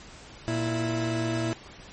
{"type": "tone pair together", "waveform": "30% pulse", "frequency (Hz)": [117.31, 329.6], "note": ["A#2", "E4"], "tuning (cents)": [11, 0], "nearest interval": "octave + tritone", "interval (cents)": 1789, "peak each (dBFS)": -26, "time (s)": [0.48, 1.53], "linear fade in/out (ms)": 0, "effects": ["pink hiss -47 dBFS RMS until 1.92 s", "MP3 32 kbps"]}